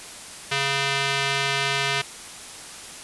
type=tone with band-pass filter; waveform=square; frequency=138.59 Hz; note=C#3; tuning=in tune; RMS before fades=-24 dBFS; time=0.51-2.02 s; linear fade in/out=10 ms; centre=2800 Hz; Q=1.1; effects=white hiss -39 dBFS RMS until 3.03 s + resampled to 24000 Hz